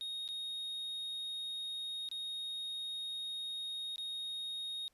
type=tone with dropouts; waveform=triangle; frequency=3729 Hz; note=A#7; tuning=in tune; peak=-37 dBFS; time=0.01-4.88 s; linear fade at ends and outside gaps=0 ms; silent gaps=0.278-0.288 / 2.088-2.114 / 3.959-3.981 s; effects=pink hiss -75 dBFS RMS until 4.93 s + resampled to 32000 Hz